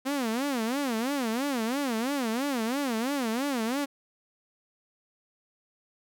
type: tone with vibrato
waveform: sawtooth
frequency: 252 Hz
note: B3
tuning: 35 cents sharp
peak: -23 dBFS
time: 0.05-3.86 s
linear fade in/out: 20 ms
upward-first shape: sine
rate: 3 Hz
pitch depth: 240 cents each way
effects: none